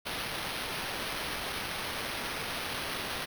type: noise with sample-and-hold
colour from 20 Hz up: white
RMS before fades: -36 dBFS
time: 0.05-3.26 s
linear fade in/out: 20 ms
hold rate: 7350 Hz
effects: none